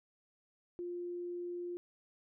sine tone, 351.2 Hz, F4, 10 cents sharp, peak -38 dBFS, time 0.79-1.77 s, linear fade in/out 0 ms, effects none

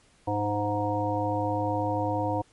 harmonic tone with a mistuned harmonic, 103.83 Hz, G#2, in tune, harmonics 1 / 3 / 5 / 7 / 9, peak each -31 / -31 / -31 / -31 / -31 dBFS, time 0.27-2.42 s, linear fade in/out 10 ms, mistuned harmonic 3, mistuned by -19 cents, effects pink hiss -61 dBFS RMS until 2.52 s + MP3 48 kbps

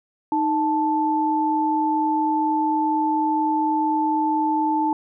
sine tone pair together, 310.4 / 877.9 Hz, D#4 / A5, -4 / -4 cents, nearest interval octave + tritone, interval 1800 cents, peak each -22 / -20 dBFS, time 0.32-4.93 s, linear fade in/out 2 ms, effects none

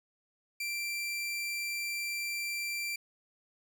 sawtooth tone, 2354 Hz, D7, 3 cents sharp, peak -30 dBFS, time 0.6-2.96 s, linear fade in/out 5 ms, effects none

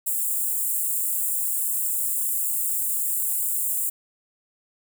white high-pass noise, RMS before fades -25 dBFS, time 0.06-3.9 s, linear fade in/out 10 ms, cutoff 7300 Hz, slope 96 dB/octave, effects none

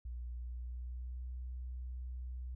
sine tone with pitch glide, 60.2 to 62.36 Hz, B1 to B1, -44 to +17 cents, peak -40 dBFS, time 0.05-2.55 s, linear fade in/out 5 ms, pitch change +61 cents, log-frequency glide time 0.34-1.28 s, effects none

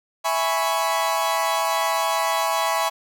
40% pulse chord, C# minor seventh, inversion first, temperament equal, 659.3 / 830.6 / 987.8 / 1108.7 Hz, E5 / G#5 / B5 / C#6, 0 / 0 / 0 / 0 cents, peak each -25 dBFS, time 0.24-2.9 s, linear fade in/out 20 ms, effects none

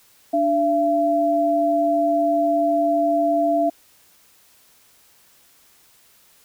sine tone pair together, 294.2 / 677 Hz, D4 / E5, +3 / +46 cents, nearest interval octave + major second, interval 1443 cents, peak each -22 / -17 dBFS, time 0.33-3.7 s, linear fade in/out 10 ms, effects white hiss -55 dBFS RMS until 6.44 s

